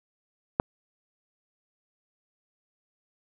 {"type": "click", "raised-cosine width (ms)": 1, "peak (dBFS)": -7, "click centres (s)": 0.599, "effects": []}